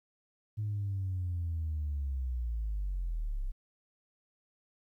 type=linear sweep; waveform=sine; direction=down; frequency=107.4 to 30.95 Hz; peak=-30 dBFS; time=0.57-3.52 s; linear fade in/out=20 ms; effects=tanh soft clip ceiling -28 dBFS + 12-bit